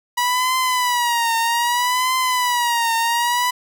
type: tone with vibrato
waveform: sawtooth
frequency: 971 Hz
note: B5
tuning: 30 cents flat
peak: -13 dBFS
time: 0.17-3.51 s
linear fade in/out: 10 ms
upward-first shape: triangle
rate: 0.63 Hz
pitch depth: 110 cents each way
effects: none